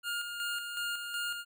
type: tone with tremolo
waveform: 25% pulse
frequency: 1414 Hz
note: F6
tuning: 21 cents sharp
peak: -29 dBFS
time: 0.03-1.45 s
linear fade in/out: 50 ms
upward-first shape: square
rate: 2.7 Hz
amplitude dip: 45%
effects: none